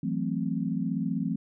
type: chord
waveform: sine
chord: F# half-diminished seventh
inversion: third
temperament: equal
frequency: 164.81 / 185 / 220 / 261.6 Hz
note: E3 / F#3 / A3 / C4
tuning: 0 / 0 / 0 / 0 cents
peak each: -32 dBFS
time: 0.03-1.36 s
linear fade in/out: 5 ms
effects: none